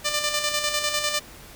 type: tone with tremolo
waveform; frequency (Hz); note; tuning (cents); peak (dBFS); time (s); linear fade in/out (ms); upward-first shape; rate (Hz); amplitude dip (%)
5% pulse; 595; D5; +22; -10; 0.04-1.2; 20; square; 10; 45
effects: pink hiss -45 dBFS RMS until 1.55 s